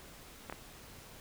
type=clicks; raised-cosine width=0.5 ms; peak=-25 dBFS; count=2; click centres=0.498 / 0.525 s; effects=pink hiss -53 dBFS RMS until 1.2 s